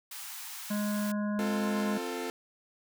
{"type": "high-pass noise", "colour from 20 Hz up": "white", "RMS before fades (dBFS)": -42, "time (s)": [0.11, 1.12], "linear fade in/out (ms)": 5, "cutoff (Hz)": 760, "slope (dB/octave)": 96}
{"type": "harmonic tone", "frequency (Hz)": 207.7, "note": "G#3", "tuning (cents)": 0, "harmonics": [1, 3, 5, 7, 8], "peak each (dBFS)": [-29, -39, -43, -46, -47], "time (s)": [0.7, 1.98], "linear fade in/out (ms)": 10}
{"type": "chord", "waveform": "sawtooth", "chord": "F major", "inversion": "second", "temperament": "equal with one note detuned", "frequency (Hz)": [261.6, 349.2, 444.1], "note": ["C4", "F4", "A4"], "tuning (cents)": [0, 0, 16], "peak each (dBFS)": [-35, -34, -33], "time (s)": [1.39, 2.3], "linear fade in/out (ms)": 0}
{"effects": []}